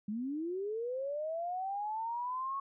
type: linear sweep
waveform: sine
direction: up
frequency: 199.9 to 1108.7 Hz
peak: -34 dBFS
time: 0.08-2.6 s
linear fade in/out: 5 ms
effects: none